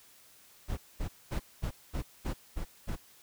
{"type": "noise bursts", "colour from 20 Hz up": "brown", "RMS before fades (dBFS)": -33, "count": 8, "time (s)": [0.68, 2.964], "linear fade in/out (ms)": 20, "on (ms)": 93, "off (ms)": 220, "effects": ["white hiss -59 dBFS RMS until 3.22 s"]}